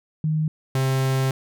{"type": "tone pair in turn", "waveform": ["sine", "45% pulse"], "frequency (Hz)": [155.56, 132.73], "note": ["D#3", "C3"], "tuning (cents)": [0, 25], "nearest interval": "minor third", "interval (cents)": 275, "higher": "first", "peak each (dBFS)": -19, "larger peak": "neither", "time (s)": [[0.24, 0.48], [0.75, 1.31]], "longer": "second", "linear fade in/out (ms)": 2, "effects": []}